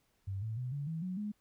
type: tone with pitch steps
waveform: sine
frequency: 97.4 / 110.6 / 125.58 / 142.6 / 161.93 / 183.87 / 208.8 Hz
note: G2 / A2 / B2 / C#3 / E3 / F#3 / G#3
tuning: -11 / +9 / +29 / +49 / -31 / -11 / +10 cents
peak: -35 dBFS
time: 0.27-1.32 s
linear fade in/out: 10 ms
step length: 150 ms
effects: pink hiss -75 dBFS RMS until 1.4 s